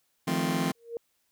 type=chord; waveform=sawtooth; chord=F dominant seventh; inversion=third; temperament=just; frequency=157.15 / 174.61 / 218.3 / 261.9 Hz; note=Eb3 / F3 / A3 / C4; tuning=+18 / 0 / -13 / +2 cents; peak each=-29 / -26 / -29 / -26 dBFS; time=0.27-0.72 s; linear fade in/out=10 ms
type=tone with exponential growth; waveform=sine; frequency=466.2 Hz; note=A#4; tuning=in tune; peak=-28 dBFS; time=0.75-0.97 s; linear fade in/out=1 ms; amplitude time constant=46 ms
effects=white hiss -73 dBFS RMS until 1.31 s